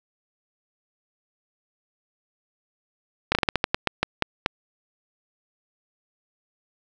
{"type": "slowing click train", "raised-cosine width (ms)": 0.3, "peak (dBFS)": -3, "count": 12, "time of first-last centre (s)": [3.32, 4.461], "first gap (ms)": 30, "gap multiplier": 1.23, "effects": []}